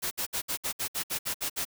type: noise bursts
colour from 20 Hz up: white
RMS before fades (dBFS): -31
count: 11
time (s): 0.02-1.652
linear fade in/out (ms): 20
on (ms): 92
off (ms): 62
effects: none